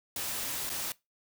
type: noise with dropouts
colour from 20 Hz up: white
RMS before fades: -35 dBFS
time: 0.16-0.92 s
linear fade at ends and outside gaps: 2 ms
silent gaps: 0.694-0.699 s
effects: noise-tail reverb RT60 0.2 s tail -21 dB re dry